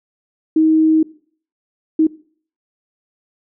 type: tone bursts at uneven times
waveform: sine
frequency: 316.2 Hz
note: D#4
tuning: 28 cents sharp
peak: -9 dBFS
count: 2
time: 0.56-1.03 / 1.99-2.07 s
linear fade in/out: 5 ms
effects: noise-tail reverb RT60 0.5 s tail -20 dB re dry